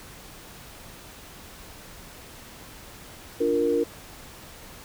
sine chord, Bb major, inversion first, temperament equal, 293.7 / 349.2 / 466.2 Hz, D4 / F4 / Bb4, 0 / 0 / 0 cents, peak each -27 / -27 / -22 dBFS, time 3.4-3.84 s, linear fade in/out 10 ms, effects pink hiss -45 dBFS RMS until 4.84 s

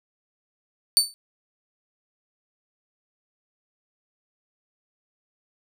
25% pulse tone with exponential decay, 4531 Hz, C#8, 37 cents sharp, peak -6 dBFS, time 0.97-1.14 s, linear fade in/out 0 ms, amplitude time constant 36 ms, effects none

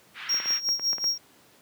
pink band-pass noise, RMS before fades -39 dBFS, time 0.14-0.61 s, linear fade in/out 50 ms, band 1400 to 3200 Hz, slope 24 dB/octave
triangle tone with tremolo, 5588 Hz, F8, in tune, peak -20 dBFS, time 0.29-1.18 s, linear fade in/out 5 ms, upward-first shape sine, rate 5.4 Hz, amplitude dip 80%
clicks, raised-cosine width 0.5 ms, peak -23 dBFS, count 9, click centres 0.344 / 0.401 / 0.458 / 0.506 / 0.689 / 0.796 / 0.931 / 0.983 / 1.042 s
effects pink hiss -57 dBFS RMS until 1.61 s + high-pass 150 Hz 12 dB/octave

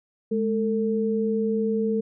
sine tone pair together, 211.6 / 448.4 Hz, G#3 / A4, +33 / +33 cents, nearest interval octave + minor second, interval 1300 cents, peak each -24 dBFS, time 0.31-2.01 s, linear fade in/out 10 ms, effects none

